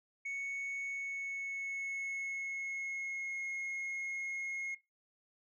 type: tone with pitch glide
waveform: sine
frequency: 2217 to 2158 Hz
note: C#7 to C#7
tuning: 0 to -47 cents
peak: -34 dBFS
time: 0.25-4.75 s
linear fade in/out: 10 ms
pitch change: -47 cents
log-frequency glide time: 0.86-3.44 s
effects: noise-tail reverb RT60 0.2 s tail -17 dB re dry + tanh soft clip ceiling -36 dBFS